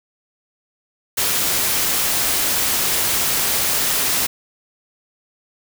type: noise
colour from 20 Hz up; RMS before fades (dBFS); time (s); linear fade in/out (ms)
white; -19; 1.17-4.27; 10
effects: none